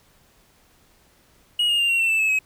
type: tone with pitch steps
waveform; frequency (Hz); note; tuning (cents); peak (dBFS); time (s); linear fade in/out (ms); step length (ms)
triangle; 2893 / 2842 / 2791 / 2742 / 2693 / 2645 / 2598 / 2552; F#7 / F7 / F7 / F7 / E7 / E7 / E7 / D#7; -40 / +30 / -2 / -32 / +36 / +5 / -26 / +43; -16; 1.59-2.39; 5; 100
effects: pink hiss -58 dBFS RMS until 2.45 s